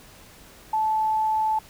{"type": "tone", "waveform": "sine", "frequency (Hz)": 871, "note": "A5", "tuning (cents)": -18, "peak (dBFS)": -20, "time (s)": [0.73, 1.59], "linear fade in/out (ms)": 5, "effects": ["pink hiss -49 dBFS RMS until 1.69 s"]}